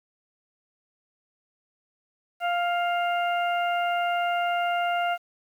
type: harmonic tone with a mistuned harmonic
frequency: 698.5 Hz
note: F5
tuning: in tune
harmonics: 1 / 2 / 3 / 4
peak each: -24 / -30 / -36 / -35 dBFS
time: 2.4-5.18 s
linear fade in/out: 50 ms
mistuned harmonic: 3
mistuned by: +18 cents
effects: 9-bit